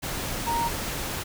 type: tone in noise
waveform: sine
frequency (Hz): 932.3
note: A#5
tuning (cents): 0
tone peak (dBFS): -24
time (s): 0.46-0.69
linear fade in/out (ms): 20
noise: pink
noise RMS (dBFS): -31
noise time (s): 0.02-1.24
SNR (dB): +4
effects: none